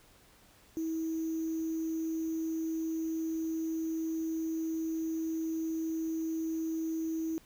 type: tone with sample-and-hold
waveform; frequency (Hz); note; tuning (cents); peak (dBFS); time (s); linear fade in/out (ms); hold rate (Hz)
sine; 323.2; E4; -34; -31; 0.77-7.38; 0; 6300
effects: pink hiss -61 dBFS RMS until 7.45 s